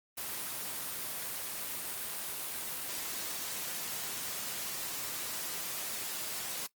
white high-pass noise, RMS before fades -38 dBFS, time 0.17-6.67 s, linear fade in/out 10 ms, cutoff 100 Hz, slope 12 dB/octave, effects noise-tail reverb RT60 0.1 s tail -19 dB re dry + Opus 24 kbps

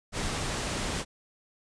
pink low-pass noise, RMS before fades -32 dBFS, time 0.12-1.05 s, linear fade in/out 50 ms, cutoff 9400 Hz, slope 48 dB/octave, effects none

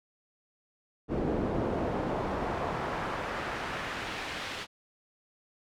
brown noise with band-pass filter sweep, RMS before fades -33 dBFS, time 1.08-4.67 s, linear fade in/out 50 ms, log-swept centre 370 to 3100 Hz, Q 0.91, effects none

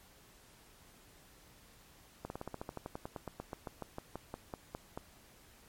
slowing click train, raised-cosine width 1 ms, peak -26 dBFS, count 24, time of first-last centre 2.25-4.975 s, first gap 51 ms, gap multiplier 1.07, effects pink hiss -61 dBFS RMS until 5.68 s + MP3 64 kbps

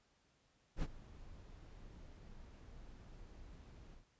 brown noise with ADSR envelope, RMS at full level -36 dBFS, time 0.76-4.06 s, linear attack 67 ms, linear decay 40 ms, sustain -19 dB, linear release 140 ms, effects pink hiss -75 dBFS RMS until 4.19 s + resampled to 16000 Hz

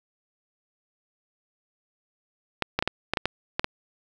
clicks, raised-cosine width 0.3 ms, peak -7 dBFS, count 9, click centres 2.623 / 2.79 / 2.825 / 2.876 / 3.136 / 3.172 / 3.256 / 3.595 / 3.644 s, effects 7-bit

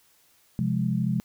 sine chord, F minor, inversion second, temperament equal, 130.81 / 174.61 / 207.7 Hz, C3 / F3 / Ab3, 0 / 0 / 0 cents, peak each -27 dBFS, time 0.59-1.2 s, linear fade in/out 0 ms, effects white hiss -62 dBFS RMS until 1.24 s

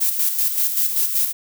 violet noise with tremolo, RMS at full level -18 dBFS, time 0-1.33 s, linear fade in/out 20 ms, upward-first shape square, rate 5.2 Hz, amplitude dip 50%, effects none

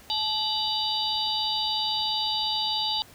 sine tone cluster, 859 / 2972 / 3617 / 3864 / 4681 Hz, A5 / F#7 / A7 / B7 / D8, -42 / +7 / +47 / -39 / -7 cents, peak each -31 dBFS, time 0.1-3.02 s, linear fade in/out 0 ms, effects pink hiss -51 dBFS RMS until 3.14 s

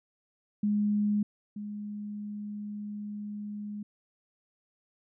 sine tone pair in turn, 207.7 / 207.7 Hz, G#3 / G#3, 0 / 0 cents, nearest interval unison, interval 0 cents, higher neither, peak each -24 / -35 dBFS, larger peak first, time 0.63-1.23 / 1.56-3.83 s, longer second, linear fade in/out 5 ms, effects none

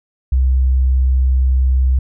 sine tone, 64.7 Hz, C2, 19 cents flat, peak -10 dBFS, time 0.32-1.99 s, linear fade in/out 5 ms, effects none

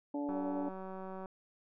harmonic tone, 144.1 Hz, D3, 33 cents flat, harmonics 2 / 3 / 4 / 5 / 6, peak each -35 / -50 / -42 / -51 / -45 dBFS, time 0.14-0.69 s, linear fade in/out 5 ms
click train, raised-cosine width 1 ms, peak -32 dBFS, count 184, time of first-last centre 0.29-1.258 s, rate 189 Hz
effects none

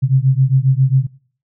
sine beating tone pair, 129.4 / 136.8 Hz, C3 / C#3, -19 / -23 cents, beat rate 7.4 Hz, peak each -13 dBFS, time 0.02-1.07 s, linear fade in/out 20 ms, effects noise-tail reverb RT60 0.5 s tail -21 dB re dry

